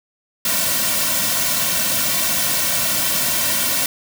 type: noise with comb filter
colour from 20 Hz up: white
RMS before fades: -19 dBFS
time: 0.45-3.86 s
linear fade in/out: 2 ms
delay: 2.4 ms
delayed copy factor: -1
effects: none